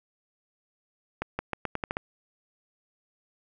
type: accelerating click train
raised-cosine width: 0.5 ms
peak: -14 dBFS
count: 8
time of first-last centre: 1.22-1.969 s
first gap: 170 ms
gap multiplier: 0.84
effects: none